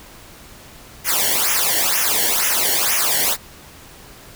white noise with flanger, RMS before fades -18 dBFS, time 1.04-3.37 s, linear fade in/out 50 ms, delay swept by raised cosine 0.23 to 0.82 ms, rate 2.1 Hz, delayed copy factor -0.95, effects pink hiss -42 dBFS RMS until 4.35 s

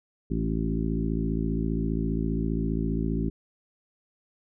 harmonic tone with a mistuned harmonic, 55 Hz, A1, in tune, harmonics 1 / 2 / 3 / 4 / 5 / 6 / 7, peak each -30 / -36 / -30 / -31 / -32 / -37 / -37 dBFS, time 0.3-3.3 s, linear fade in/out 10 ms, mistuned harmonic 6, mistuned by +19 cents, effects none

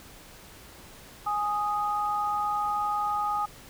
sine tone pair together, 830.6 / 1244.5 Hz, G#5 / D#6, 0 / 0 cents, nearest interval perfect fifth, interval 700 cents, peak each -28 dBFS, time 1.26-3.46 s, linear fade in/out 10 ms, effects pink hiss -49 dBFS RMS until 3.69 s

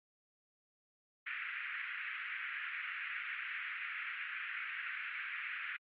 white band-pass noise, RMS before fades -42 dBFS, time 1.26-5.77 s, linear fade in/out 10 ms, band 1400 to 2500 Hz, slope 48 dB/octave, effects MP3 32 kbps

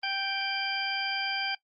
harmonic tone with a mistuned harmonic, 784 Hz, G5, in tune, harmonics 1 / 2 / 3 / 4 / 6, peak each -35 / -35 / -35 / -35 / -35 dBFS, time 0.03-1.55 s, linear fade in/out 5 ms, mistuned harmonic 6, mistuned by +31 cents, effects noise-tail reverb RT60 0.1 s tail -19 dB re dry + Opus 32 kbps

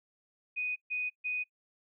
sine tone bursts, 2489 Hz, D#7, in tune, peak -31 dBFS, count 3, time 0.56-1.44 s, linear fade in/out 20 ms, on 200 ms, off 140 ms, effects noise-tail reverb RT60 0.1 s tail -22 dB re dry

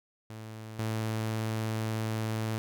sawtooth tone pair in turn, 110 / 110.43 Hz, A2 / A2, 0 / +7 cents, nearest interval unison, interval 7 cents, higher second, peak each -37 / -26 dBFS, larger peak second, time 0.3-0.79 / 0.79-2.58 s, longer second, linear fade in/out 0 ms, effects none

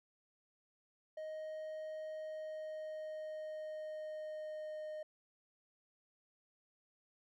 triangle tone with pitch glide, 624 to 615.8 Hz, D#5 to D#5, +5 to -18 cents, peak -40 dBFS, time 1.17-5.03 s, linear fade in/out 5 ms, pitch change -23 cents, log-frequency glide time 2.14-4.88 s, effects none

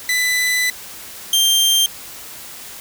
sawtooth tone pair in turn, 1997 / 3170 Hz, B6 / G7, +19 / +19 cents, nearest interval minor sixth, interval 800 cents, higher second, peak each -12 / -9 dBFS, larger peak second, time 0.09-0.7 / 1.33-1.86 s, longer first, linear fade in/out 2 ms, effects white hiss -35 dBFS RMS until 2.8 s

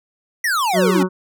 square exponential sweep, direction down, 2004 to 261.6 Hz, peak -17 dBFS, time 0.44-1.03 s, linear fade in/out 5 ms
harmonic tone, 185 Hz, F#3, in tune, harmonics 1 / 2 / 3 / 5 / 6 / 7 / 8, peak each -17 / -18 / -29 / -30 / -28 / -35 / -31 dBFS, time 0.73-1.09 s, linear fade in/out 50 ms
effects none

